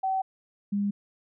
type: tone pair in turn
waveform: sine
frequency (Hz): 764 / 202.4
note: G5 / G#3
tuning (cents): -45 / -44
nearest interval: octave + major seventh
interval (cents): 2299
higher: first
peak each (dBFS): -24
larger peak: neither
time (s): 0.03-0.22 / 0.72-0.91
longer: neither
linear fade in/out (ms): 10
effects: none